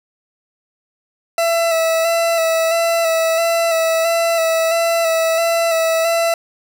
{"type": "tone with vibrato", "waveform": "40% pulse", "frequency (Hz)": 661, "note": "E5", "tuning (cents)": 5, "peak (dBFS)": -13, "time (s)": [1.38, 6.34], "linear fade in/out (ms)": 2, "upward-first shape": "square", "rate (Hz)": 1.5, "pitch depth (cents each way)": 23, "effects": []}